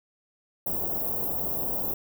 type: band-stop noise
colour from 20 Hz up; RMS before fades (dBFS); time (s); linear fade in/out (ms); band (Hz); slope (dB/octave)
white; -29; 0.66-1.94; 5; 790 to 16000; 24
effects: none